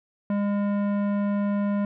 sine tone with tanh clipping, 203.1 Hz, G#3, 38 cents flat, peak -24 dBFS, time 0.3-1.85 s, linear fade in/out 2 ms, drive 15 dB, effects none

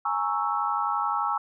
sine chord, A# half-diminished seventh, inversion third, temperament equal with one note detuned, 830.6 / 922.2 / 1108.7 / 1318.5 Hz, G#5 / A#5 / C#6 / E6, 0 / -19 / 0 / 0 cents, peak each -29 / -31 / -30 / -28 dBFS, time 0.05-1.38 s, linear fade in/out 5 ms, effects none

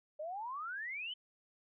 sine exponential sweep, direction up, 587.3 to 3113 Hz, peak -39 dBFS, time 0.19-1.14 s, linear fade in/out 10 ms, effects none

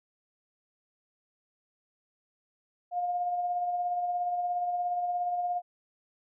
sine tone with tremolo, 710 Hz, F5, 28 cents sharp, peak -26 dBFS, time 2.91-5.62 s, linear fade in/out 50 ms, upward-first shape sine, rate 17 Hz, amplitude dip 35%, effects none

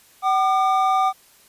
triangle tone pair together, 760.7 / 1204 Hz, F#5 / D6, +48 / +43 cents, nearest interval minor sixth, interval 795 cents, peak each -16 / -18 dBFS, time 0.22-1.13 s, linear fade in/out 50 ms, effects white hiss -53 dBFS RMS until 1.48 s + resampled to 32000 Hz

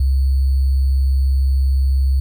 sine tone with sample-and-hold, 67 Hz, C2, 42 cents sharp, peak -12 dBFS, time 0-2.2 s, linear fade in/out 5 ms, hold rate 4410 Hz, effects none

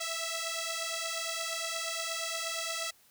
5% pulse beating tone pair, 655 / 663.5 Hz, E5 / E5, -11 / +11 cents, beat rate 8.5 Hz, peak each -25 / -25 dBFS, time 0-2.91 s, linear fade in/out 10 ms, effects white hiss -63 dBFS RMS until 3.1 s

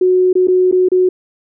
sine tone with dropouts, 367.4 Hz, F#4, 12 cents flat, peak -8 dBFS, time 0.01-1.09 s, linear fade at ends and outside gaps 5 ms, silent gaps 0.33-0.353 / 0.473-0.482 / 0.714-0.724 / 0.887-0.917 s, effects none

